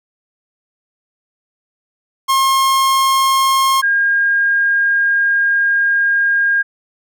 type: tone pair in turn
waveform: 45% pulse / sine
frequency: 1072 / 1617.7 Hz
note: C6 / G#6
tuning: +42 / -46 cents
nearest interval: perfect fifth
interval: 712 cents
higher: second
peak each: -11 dBFS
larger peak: neither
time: 2.28-3.82 / 3.82-6.63 s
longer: second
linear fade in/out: 20 ms
effects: none